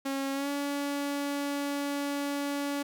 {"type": "tone with pitch glide", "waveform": "sawtooth", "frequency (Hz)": [273, 284.3], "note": ["C#4", "C#4"], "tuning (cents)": [-26, 44], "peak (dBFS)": -26, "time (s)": [0.05, 2.83], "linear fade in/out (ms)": 10, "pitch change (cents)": 70, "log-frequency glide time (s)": [0.33, 0.49], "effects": []}